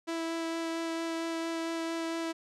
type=tone with vibrato; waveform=sawtooth; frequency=329.6 Hz; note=E4; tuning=in tune; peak=-28 dBFS; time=0.07-2.33 s; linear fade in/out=20 ms; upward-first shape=sine; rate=4.4 Hz; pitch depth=9 cents each way; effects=low-pass 8000 Hz 12 dB/octave